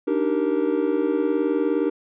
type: chord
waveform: triangle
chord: Eb major seventh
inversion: third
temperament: just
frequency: 291.7 / 311.1 / 388.9 / 466.7 Hz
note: D4 / Eb4 / G4 / Bb4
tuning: -12 / 0 / -14 / +2 cents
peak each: -23 dBFS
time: 0.07-1.9 s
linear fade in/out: 10 ms
effects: resampled to 8000 Hz